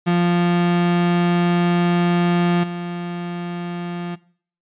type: tone with level steps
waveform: 35% pulse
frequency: 174.4 Hz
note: F3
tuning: 2 cents flat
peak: -13 / -23 dBFS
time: 0.06-4.16 s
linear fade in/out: 20 ms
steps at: 2.63 s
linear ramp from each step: 10 ms
effects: noise-tail reverb RT60 0.5 s tail -20 dB re dry + resampled to 8000 Hz